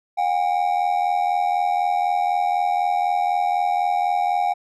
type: ring-modulated tone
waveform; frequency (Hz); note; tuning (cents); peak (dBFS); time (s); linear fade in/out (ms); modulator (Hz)
triangle; 762; G5; -49; -13; 0.17-4.54; 20; 42
effects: none